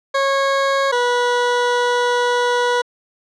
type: tone pair in turn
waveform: 20% pulse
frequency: 548 / 487.4 Hz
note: C#5 / B4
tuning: -20 / -23 cents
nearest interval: major second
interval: 203 cents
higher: first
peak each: -10 dBFS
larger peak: neither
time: 0.14-0.92 / 0.92-2.82 s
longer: second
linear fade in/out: 10 ms
effects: low-pass 5000 Hz 12 dB/octave